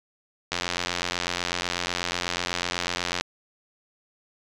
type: click train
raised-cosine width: 0.2 ms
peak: -8 dBFS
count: 238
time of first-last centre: 0.52-3.21 s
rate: 88.1 Hz
effects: resampled to 22050 Hz